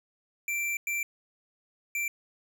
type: tone bursts at uneven times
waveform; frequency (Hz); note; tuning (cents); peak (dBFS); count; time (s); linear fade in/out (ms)
square; 2349; D7; 0; -29; 3; 0.48-0.77 / 0.87-1.03 / 1.95-2.08; 2
effects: none